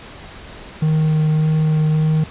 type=tone with vibrato; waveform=triangle; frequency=155.56 Hz; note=D#3; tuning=in tune; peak=-11 dBFS; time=0.82-2.24 s; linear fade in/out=5 ms; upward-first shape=sine; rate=1.7 Hz; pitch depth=10 cents each way; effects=pink hiss -37 dBFS RMS until 2.3 s + resampled to 8000 Hz